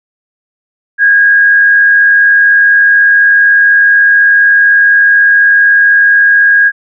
sine tone with frequency modulation, 1635 Hz, G#6, 28 cents flat, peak -3 dBFS, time 0.98-6.72 s, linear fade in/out 50 ms, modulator 85.9 Hz, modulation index 0.42, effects none

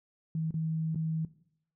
sine tone with dropouts, 160 Hz, D#3, 49 cents sharp, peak -29 dBFS, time 0.35-1.25 s, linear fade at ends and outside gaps 2 ms, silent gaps 0.508-0.541 / 0.947-0.957 s, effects noise-tail reverb RT60 0.7 s tail -17 dB re dry

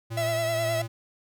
square tone with tremolo, 113.8 Hz, A#2, 41 cents flat, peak -31 dBFS, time 0.1-0.88 s, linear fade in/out 20 ms, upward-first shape sine, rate 2 Hz, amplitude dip 25%
45% pulse tone with vibrato, 659.3 Hz, E5, in tune, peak -25 dBFS, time 0.17-0.82 s, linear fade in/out 5 ms, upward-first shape triangle, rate 9.6 Hz, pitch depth 45 cents each way
effects none

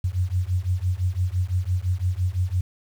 sine beating tone pair, 88.2 / 94.1 Hz, F2 / F#2, +18 / +30 cents, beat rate 5.9 Hz, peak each -24 dBFS, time 0.04-2.61 s, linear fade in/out 5 ms, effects 8-bit

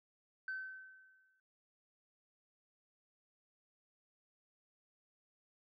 sine tone with exponential decay, 1533 Hz, G6, 39 cents flat, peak -36 dBFS, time 0.48-1.4 s, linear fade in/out 2 ms, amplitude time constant 200 ms, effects noise-tail reverb RT60 0.9 s tail -22 dB re dry + tanh soft clip ceiling -35 dBFS

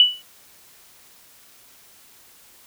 sine tone with exponential decay, 2960 Hz, F#7, in tune, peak -6 dBFS, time 0-0.22 s, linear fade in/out 1 ms, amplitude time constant 47 ms, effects white hiss -51 dBFS RMS until 2.66 s

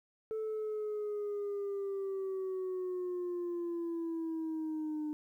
sine linear sweep, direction down, 440 to 301.1 Hz, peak -32 dBFS, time 0.31-5.13 s, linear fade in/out 0 ms, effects tanh soft clip ceiling -33 dBFS + 12-bit

